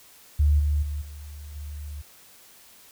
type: tone with level steps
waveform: sine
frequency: 73.6 Hz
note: D2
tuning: 4 cents sharp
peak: -16 / -20 / -27 / -37 / -33 dBFS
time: 0.39-2.02 s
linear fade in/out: 10 ms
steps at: 0.59 / 0.82 / 1.01 / 1.55 s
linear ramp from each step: 10 ms
effects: white hiss -52 dBFS RMS until 2.91 s